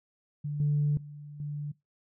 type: tone with level steps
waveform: sine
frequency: 146.83 Hz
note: D3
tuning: in tune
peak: -30 / -22 / -41 / -32 dBFS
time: 0.44-1.72 s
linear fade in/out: 10 ms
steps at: 0.6 / 0.97 / 1.4 s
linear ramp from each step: 2 ms
effects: noise-tail reverb RT60 0.2 s tail -21 dB re dry + tanh soft clip ceiling -19 dBFS